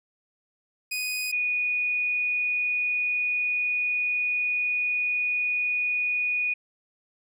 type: tone pair in turn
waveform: sawtooth / sine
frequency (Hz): 2489 / 2466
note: D#7 / D#7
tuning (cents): 0 / -16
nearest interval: unison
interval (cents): 16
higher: first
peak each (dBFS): -24 / -23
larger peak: second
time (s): 0.91-1.32 / 1.32-6.54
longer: second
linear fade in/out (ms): 10
effects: none